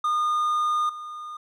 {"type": "tone with level steps", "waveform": "triangle", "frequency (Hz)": 1220, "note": "D#6", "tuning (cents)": -34, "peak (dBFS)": [-19, -32], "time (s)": [0.04, 1.37], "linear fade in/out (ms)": 5, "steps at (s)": 0.89, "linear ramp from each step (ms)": 5, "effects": []}